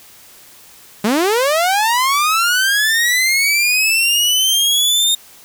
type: linear sweep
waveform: sawtooth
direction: up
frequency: 196 to 3683 Hz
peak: -9 dBFS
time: 1.04-5.15 s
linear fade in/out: 5 ms
effects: white hiss -43 dBFS RMS until 5.44 s